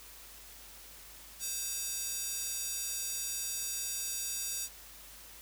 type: tone with high-pass filter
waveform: square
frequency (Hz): 523.3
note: C5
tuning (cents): 0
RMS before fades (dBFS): -37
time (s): 1.39-4.69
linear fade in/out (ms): 50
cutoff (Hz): 6600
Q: 1.4
effects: added 50 Hz sine -59 dBFS peak until 5.41 s + white hiss -52 dBFS RMS until 5.41 s